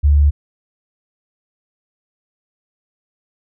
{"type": "tone", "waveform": "sine", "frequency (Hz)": 72.6, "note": "D2", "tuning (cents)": -19, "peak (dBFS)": -8, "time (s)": [0.03, 0.31], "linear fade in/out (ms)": 20, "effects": []}